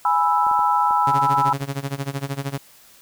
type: chord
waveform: sine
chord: E major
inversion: first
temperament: equal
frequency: 830.6 / 987.8 / 1318.5 Hz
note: G#5 / B5 / E6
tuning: 0 / 0 / 0 cents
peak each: -20 / -19 / -21 dBFS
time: 0.05-1.53 s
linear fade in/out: 2 ms
type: clicks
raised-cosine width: 1 ms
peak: -23 dBFS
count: 7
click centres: 0.467 / 0.513 / 0.592 / 0.909 / 1.383 / 1.483 / 1.615 s
type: tone with tremolo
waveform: sawtooth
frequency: 138.59 Hz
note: C#3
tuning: in tune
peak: -18 dBFS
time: 1.07-2.58 s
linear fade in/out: 2 ms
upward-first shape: sine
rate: 13 Hz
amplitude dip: 90%
effects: white hiss -50 dBFS RMS until 3.01 s